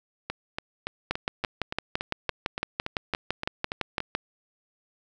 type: two click trains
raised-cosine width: 0.3 ms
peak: -10 / -14 dBFS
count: 19 / 14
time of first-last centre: 1.11-4.151 / 0.3-4.004 s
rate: 5.92 / 3.51 Hz
effects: none